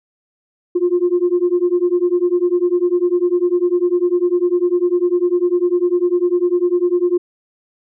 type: beating tone pair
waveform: sine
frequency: 349.2 / 359.2 Hz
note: F4 / F4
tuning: 0 / +49 cents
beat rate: 10 Hz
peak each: -15 dBFS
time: 0.75-7.18 s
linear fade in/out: 10 ms
effects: tanh soft clip ceiling -7 dBFS